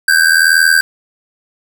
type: ring-modulated tone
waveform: square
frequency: 1569 Hz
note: G6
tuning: 1 cent sharp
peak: -5 dBFS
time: 0.08-0.81 s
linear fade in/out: 0 ms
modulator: 40.5 Hz
effects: none